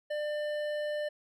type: tone with hard clipping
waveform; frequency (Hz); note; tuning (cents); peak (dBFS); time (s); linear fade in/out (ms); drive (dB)
sine; 597; D5; +28; -33; 0.1-1.09; 10; 11
effects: none